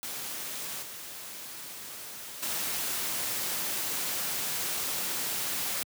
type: noise with level steps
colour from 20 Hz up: white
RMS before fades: -37 / -42 / -32 dBFS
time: 0.03-5.83 s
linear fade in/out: 0 ms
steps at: 0.82 / 2.42 s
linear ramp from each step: 10 ms
effects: high-pass 100 Hz 12 dB/octave